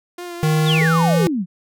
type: tone with vibrato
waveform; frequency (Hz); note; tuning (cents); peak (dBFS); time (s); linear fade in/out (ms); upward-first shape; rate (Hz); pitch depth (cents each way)
sawtooth; 349.2; F4; 0; -25; 0.18-0.79; 5; triangle; 4.3; 30
type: tone with pitch glide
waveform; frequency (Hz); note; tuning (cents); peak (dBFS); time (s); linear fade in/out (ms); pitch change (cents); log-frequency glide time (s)
square; 155.56 to 167.69; D#3 to E3; 0 to +30; -15; 0.43-1.27; 0; +130; 0.66-1.06
type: exponential sweep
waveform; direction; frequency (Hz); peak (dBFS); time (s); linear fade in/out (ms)
sine; down; 3951 to 164.81; -18; 0.65-1.46; 50
type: tone with exponential decay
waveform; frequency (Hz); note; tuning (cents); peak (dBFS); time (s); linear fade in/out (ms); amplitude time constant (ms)
sine; 434.5; A4; -22; -19; 0.81-0.9; 5; 19
effects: none